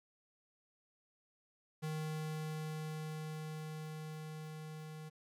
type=tone with level ramp; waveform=square; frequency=155.56 Hz; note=D#3; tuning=in tune; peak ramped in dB=-38 to -47 dBFS; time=1.82-5.1 s; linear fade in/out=20 ms; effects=resampled to 32000 Hz + 12-bit